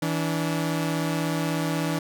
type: tone pair together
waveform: sawtooth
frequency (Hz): 162.36 / 288.3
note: E3 / D4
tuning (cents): -26 / -32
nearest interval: minor seventh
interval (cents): 994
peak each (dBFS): -22 / -24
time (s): 0.02-1.99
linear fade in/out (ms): 5
effects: none